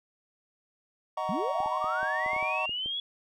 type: chord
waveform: triangle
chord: D# minor seventh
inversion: none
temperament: just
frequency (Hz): 622.3 / 746.7 / 933.4 / 1120.1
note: D#5 / F#5 / A#5 / C#6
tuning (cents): 0 / +16 / +2 / +18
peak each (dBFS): -33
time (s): 1.17-2.66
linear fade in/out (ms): 5
type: linear sweep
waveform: sine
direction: up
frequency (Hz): 157.9 to 3400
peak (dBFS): -30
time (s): 1.29-3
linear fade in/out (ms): 2
type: clicks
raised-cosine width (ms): 2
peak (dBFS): -32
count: 10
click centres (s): 1.604 / 1.66 / 1.843 / 2.03 / 2.262 / 2.333 / 2.364 / 2.427 / 2.694 / 2.86
effects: none